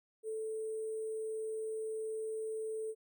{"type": "tone with sample-and-hold", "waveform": "sine", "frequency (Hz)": 439.3, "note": "A4", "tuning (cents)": -3, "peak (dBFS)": -36, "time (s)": [0.23, 2.95], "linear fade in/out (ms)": 50, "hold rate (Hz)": 8820, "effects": []}